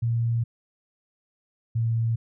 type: tone pair in turn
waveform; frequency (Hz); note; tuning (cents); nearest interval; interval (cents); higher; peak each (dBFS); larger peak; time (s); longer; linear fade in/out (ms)
sine; 116.54 / 114.54; A#2 / A#2; 0 / -30; unison; 30; first; -21; neither; 0.02-0.44 / 1.75-2.16; first; 10
effects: none